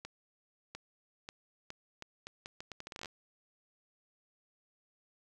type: accelerating click train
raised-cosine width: 0.2 ms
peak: -26 dBFS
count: 18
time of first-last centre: 0.05-3.058 s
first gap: 700 ms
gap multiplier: 0.77
effects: none